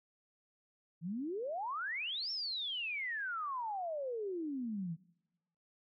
sine exponential two-way sweep, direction up then down, 155 to 5500 to 155 Hz, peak -36 dBFS, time 1.01-4.97 s, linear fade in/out 50 ms, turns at 2.31 s, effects noise-tail reverb RT60 1.0 s tail -24 dB re dry

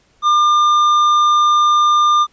sine tone with tanh clipping, 1200 Hz, D6, 37 cents sharp, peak -11 dBFS, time 0.22-2.27 s, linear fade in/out 50 ms, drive 9 dB, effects pink hiss -56 dBFS RMS until 2.32 s + resampled to 16000 Hz

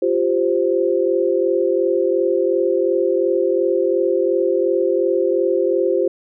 sine chord, F suspended second, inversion none, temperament equal, 349.2 / 392 / 523.3 Hz, F4 / G4 / C5, 0 / 0 / 0 cents, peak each -19 dBFS, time 0.02-6.08 s, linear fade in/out 5 ms, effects none

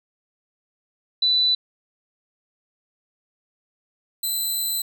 sine / 5% pulse tone pair in turn, 3982 / 4028 Hz, B7 / B7, +14 / +33 cents, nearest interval unison, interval 19 cents, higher second, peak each -16 dBFS, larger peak neither, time 1.22-1.55 / 4.23-4.82 s, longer second, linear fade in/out 5 ms, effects none

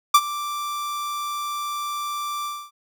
45% pulse tone with ADSR envelope, 1174.7 Hz, D6, in tune, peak -8 dBFS, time 0.14-2.71 s, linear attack 7 ms, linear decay 53 ms, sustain -18 dB, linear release 260 ms, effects none

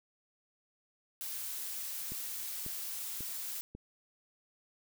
blue noise, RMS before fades -40 dBFS, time 1.21-3.61 s, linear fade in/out 0 ms
click train, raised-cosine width 3 ms, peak -32 dBFS, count 4, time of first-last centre 2.12-3.75 s, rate 1.84 Hz
effects none

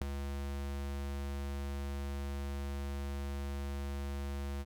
square tone with ADSR envelope, 70 Hz, C#2, 18 cents sharp, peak -29 dBFS, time 0.01-4.65 s, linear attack 7 ms, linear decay 5 ms, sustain -8 dB, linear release 41 ms, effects none

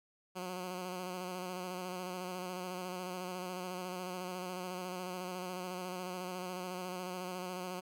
10% pulse tone with vibrato, 182.2 Hz, F#3, 26 cents flat, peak -31 dBFS, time 0.35-7.81 s, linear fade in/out 20 ms, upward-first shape square, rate 14 Hz, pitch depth 27 cents each way, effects none

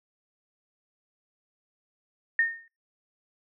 sine tone with exponential decay, 1833 Hz, A#6, 30 cents flat, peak -17 dBFS, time 2.39-2.68 s, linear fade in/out 2 ms, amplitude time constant 62 ms, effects noise-tail reverb RT60 0.3 s tail -25 dB re dry

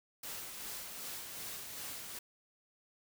white noise with tremolo, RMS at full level -43 dBFS, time 0.23-2.19 s, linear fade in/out 5 ms, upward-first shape sine, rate 2.6 Hz, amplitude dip 35%, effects none

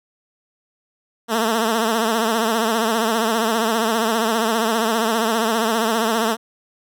10% pulse tone with vibrato, 224.8 Hz, A3, 37 cents sharp, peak -9 dBFS, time 1.28-6.37 s, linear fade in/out 50 ms, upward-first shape triangle, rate 15 Hz, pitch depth 94 cents each way, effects none

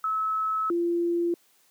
sine tone pair in turn, 1296 / 343.3 Hz, E6 / F4, -30 / -30 cents, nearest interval octave + major seventh, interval 2300 cents, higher first, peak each -24 / -22 dBFS, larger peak second, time 0.04-0.7 / 0.7-1.34 s, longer first, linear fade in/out 2 ms, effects white hiss -63 dBFS RMS until 1.7 s + high-pass 200 Hz 12 dB/octave

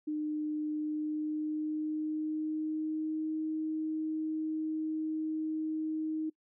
sine tone with pitch glide, 303.8 to 313.4 Hz, D#4 to D#4, -41 to +13 cents, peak -31 dBFS, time 0.07-6.3 s, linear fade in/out 10 ms, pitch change +54 cents, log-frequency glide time 0.72-3.36 s, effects noise-tail reverb RT60 0.1 s tail -23 dB re dry

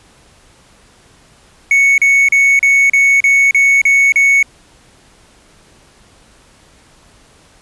triangle tone bursts, 2217 Hz, C#7, in tune, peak -5 dBFS, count 9, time 1.71-4.428 s, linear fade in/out 2 ms, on 270 ms, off 36 ms, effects pink hiss -47 dBFS RMS until 7.61 s + resampled to 24000 Hz

